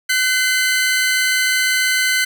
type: tone pair together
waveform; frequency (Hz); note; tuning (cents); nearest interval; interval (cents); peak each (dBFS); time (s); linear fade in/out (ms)
sawtooth; 1515.5 / 2056; F#6 / C7; +41 / -31; perfect fourth; 528; -14; 0.09-2.25; 10
effects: none